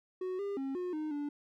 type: tone with pitch steps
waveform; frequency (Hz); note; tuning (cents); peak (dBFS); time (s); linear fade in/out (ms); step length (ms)
triangle; 369.7 / 401.3 / 270.2 / 360.3 / 308 / 290.6; F#4 / G4 / C#4 / F#4 / D#4 / D4; -1 / +41 / -44 / -46 / -17 / -18; -32; 0.21-1.29; 5; 180
effects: none